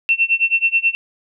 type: tone with tremolo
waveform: sine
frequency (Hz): 2700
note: E7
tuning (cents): +41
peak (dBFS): -10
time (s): 0.09-0.95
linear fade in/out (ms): 0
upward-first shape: sine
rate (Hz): 9.3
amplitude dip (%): 95
effects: none